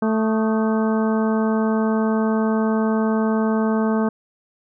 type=harmonic tone with a mistuned harmonic; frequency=220 Hz; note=A3; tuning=in tune; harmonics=1 / 2 / 3 / 4 / 5 / 6 / 7; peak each=-18 / -24 / -28 / -30 / -32 / -34 / -35 dBFS; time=0.02-4.09 s; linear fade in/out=5 ms; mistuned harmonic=6; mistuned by=-91 cents; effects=none